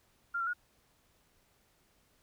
sine tone with pitch steps, 1393 / 1358 / 1444 Hz, F6 / F6 / F#6, -5 / -49 / -43 cents, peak -31 dBFS, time 0.34-0.535 s, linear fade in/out 10 ms, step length 65 ms, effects pink hiss -70 dBFS RMS until 2.22 s

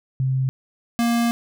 sine / square tone pair in turn, 131.7 / 234.7 Hz, C3 / A#3, +12 / +12 cents, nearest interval minor seventh, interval 1000 cents, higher second, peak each -18 dBFS, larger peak neither, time 0.2-0.49 / 0.99-1.31 s, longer second, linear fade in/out 0 ms, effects none

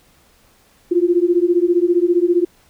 sine beating tone pair, 342.3 / 357.3 Hz, F4 / F4, -35 / +40 cents, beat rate 15 Hz, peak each -15 dBFS, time 0.91-2.45 s, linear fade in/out 10 ms, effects pink hiss -54 dBFS RMS until 2.69 s

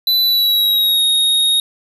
square tone with pitch glide, 3990 to 3744 Hz, B7 to A#7, +17 to +7 cents, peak -12 dBFS, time 0.07-1.6 s, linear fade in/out 2 ms, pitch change -110 cents, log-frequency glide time 0.22-1.02 s, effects none

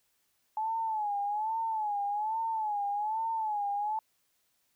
sine tone with vibrato, 855 Hz, A5, 50 cents flat, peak -29 dBFS, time 0.57-3.99 s, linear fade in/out 2 ms, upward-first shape sine, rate 1.2 Hz, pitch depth 100 cents each way, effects white hiss -74 dBFS RMS until 4.75 s

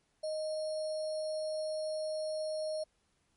sine tone with sample-and-hold, 622.3 Hz, D#5, in tune, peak -33 dBFS, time 0.23-2.84 s, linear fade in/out 10 ms, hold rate 4900 Hz, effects pink hiss -75 dBFS RMS until 3.36 s + MP3 48 kbps

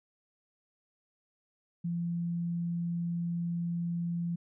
sine tone, 171.1 Hz, F3, 35 cents flat, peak -30 dBFS, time 1.84-4.36 s, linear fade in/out 10 ms, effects none

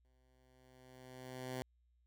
10% pulse tone with exponential growth, 128.1 Hz, C3, 36 cents flat, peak -31 dBFS, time 0.05-1.62 s, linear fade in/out 0 ms, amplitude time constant 340 ms, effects added 60 Hz sine -70 dBFS peak until 2.06 s

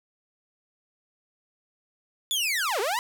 sawtooth linear two-way sweep, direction down then up, 3520 to 370 to 1019 Hz, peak -21 dBFS, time 2.31-2.99 s, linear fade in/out 0 ms, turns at 2.8 s, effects none

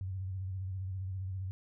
sine tone with vibrato, 94.4 Hz, F#2, 35 cents sharp, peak -35 dBFS, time 0.01-1.51 s, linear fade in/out 0 ms, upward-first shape square, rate 15 Hz, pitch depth 45 cents each way, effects none

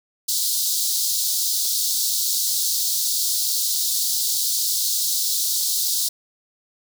pink high-pass noise, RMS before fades -22 dBFS, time 0.28-6.09 s, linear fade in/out 10 ms, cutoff 3900 Hz, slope 48 dB/octave, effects none

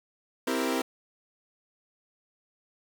sawtooth chord, C dominant seventh, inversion none, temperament equal, 261.6 / 329.6 / 392 / 466.2 Hz, C4 / E4 / G4 / Bb4, 0 / 0 / 0 / 0 cents, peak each -26 / -28 / -30 / -29 dBFS, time 0.47-0.82 s, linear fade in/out 5 ms, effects 9-bit

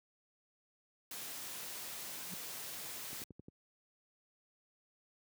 white noise, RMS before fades -45 dBFS, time 1.11-3.24 s, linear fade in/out 2 ms
sine tone with exponential growth, 180.9 Hz, F#3, 39 cents flat, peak -39 dBFS, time 2.25-2.34 s, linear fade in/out 2 ms, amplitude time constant 18 ms
click train, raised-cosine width 3 ms, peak -37 dBFS, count 5, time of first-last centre 3.13-3.484 s, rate 11.3 Hz
effects high-pass 100 Hz 12 dB/octave

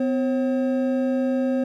triangle tone pair together, 253.9 / 538 Hz, B3 / C5, +48 / +48 cents, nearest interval octave + minor second, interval 1300 cents, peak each -19 / -23 dBFS, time 0-1.64 s, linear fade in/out 5 ms, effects none

